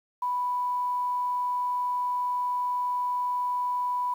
sine tone with quantisation, 987.8 Hz, B5, in tune, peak -25 dBFS, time 0.22-4.14 s, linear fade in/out 5 ms, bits 9, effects none

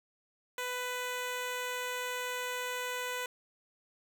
10% pulse tone, 497.6 Hz, B4, 13 cents sharp, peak -26 dBFS, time 0.58-3.26 s, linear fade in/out 2 ms, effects none

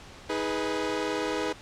sawtooth chord, G# minor, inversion second, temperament equal with one note detuned, 316.4 / 415.3 / 493.9 Hz, D#4 / G#4 / B4, +29 / 0 / 0 cents, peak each -28 dBFS, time 0.29-1.53 s, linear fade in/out 10 ms, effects pink hiss -47 dBFS RMS until 1.61 s + low-pass 6000 Hz 12 dB/octave

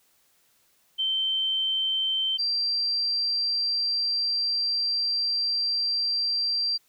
sine tone pair in turn, 3106 / 4716 Hz, G7 / D8, -17 / +6 cents, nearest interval perfect fifth, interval 723 cents, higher second, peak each -23 dBFS, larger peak neither, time 0.98-2.38 / 2.38-6.78 s, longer second, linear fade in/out 20 ms, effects white hiss -65 dBFS RMS until 6.88 s

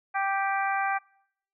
harmonic tone, 392 Hz, G4, in tune, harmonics 2 / 3 / 4 / 5 / 6, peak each -27 / -32 / -31 / -36 / -37 dBFS, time 0.14-0.99 s, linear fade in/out 20 ms, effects noise-tail reverb RT60 0.7 s tail -25 dB re dry

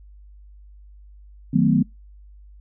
sine chord, B dominant seventh, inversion first, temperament equal with one note detuned, 155.56 / 185 / 220 / 251.3 Hz, D#3 / F#3 / A3 / B3, 0 / 0 / 0 / +30 cents, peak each -20 dBFS, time 1.53-1.83 s, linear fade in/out 10 ms, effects noise-tail reverb RT60 0.2 s tail -26 dB re dry + added 50 Hz sine -43 dBFS peak until 2.6 s

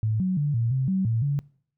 sine tone with pitch steps, 109.2 / 185.9 / 146 / 115.7 / 131.7 / 190.1 / 113.7 / 142.4 Hz, A2 / F#3 / D3 / A#2 / C3 / F#3 / A#2 / C#3, -13 / +8 / -10 / -13 / +12 / +47 / -43 / +47 cents, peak -21 dBFS, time 0.03-1.39 s, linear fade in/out 0 ms, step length 170 ms, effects noise-tail reverb RT60 0.6 s tail -24 dB re dry

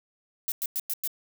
violet noise bursts, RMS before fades -29 dBFS, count 5, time 0.48-1.075 s, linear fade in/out 0 ms, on 39 ms, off 100 ms, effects none

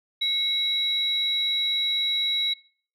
sine tone pair together, 2180 / 3884 Hz, C#7 / B7, -29 / -30 cents, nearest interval minor seventh, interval 999 cents, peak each -31 / -21 dBFS, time 0.21-2.54 s, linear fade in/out 10 ms, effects noise-tail reverb RT60 0.5 s tail -23 dB re dry + tanh soft clip ceiling -16 dBFS

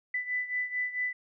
sine beating tone pair, 1991 / 1995.5 Hz, B6 / B6, +14 / +17 cents, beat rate 4.5 Hz, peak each -31 / -35 dBFS, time 0.14-1.13 s, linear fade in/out 5 ms, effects none

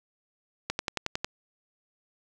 click train, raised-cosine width 0.2 ms, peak -11 dBFS, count 7, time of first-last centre 0.7-1.245 s, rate 11 Hz, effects none

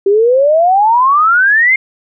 sine exponential sweep, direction up, 385.7 to 2152 Hz, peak -6 dBFS, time 0.06-1.76 s, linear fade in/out 5 ms, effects none

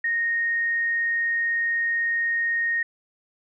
sine tone, 1858 Hz, A#6, 6 cents flat, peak -21 dBFS, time 0.04-2.83 s, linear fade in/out 5 ms, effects none

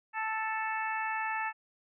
harmonic tone, 439.9 Hz, A4, in tune, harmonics 2 / 3 / 4 / 5 / 6, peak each -34 / -39 / -36 / -42 / -41 dBFS, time 0.13-1.53 s, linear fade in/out 50 ms, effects none

